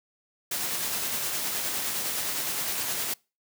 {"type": "noise with tremolo", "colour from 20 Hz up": "white", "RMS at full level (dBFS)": -29, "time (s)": [0.51, 3.14], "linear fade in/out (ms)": 5, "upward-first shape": "sine", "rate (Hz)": 9.7, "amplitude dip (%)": 25, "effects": ["noise-tail reverb RT60 0.3 s tail -26 dB re dry", "high-pass 100 Hz 12 dB/octave"]}